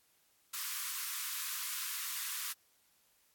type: high-pass noise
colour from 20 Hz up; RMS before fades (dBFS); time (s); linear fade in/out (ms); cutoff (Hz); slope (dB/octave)
white; -39; 0.53-2.53; 10; 990; 96
effects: white hiss -71 dBFS RMS until 3.34 s + AAC 64 kbps